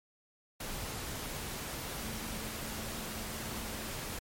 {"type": "tone in noise", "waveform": "sine", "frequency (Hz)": 220, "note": "A3", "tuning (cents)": 0, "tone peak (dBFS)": -47, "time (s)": [2.03, 3.89], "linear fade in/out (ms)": 5, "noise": "pink", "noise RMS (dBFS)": -40, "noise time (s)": [0.6, 4.19], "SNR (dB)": -10, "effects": ["MP3 64 kbps"]}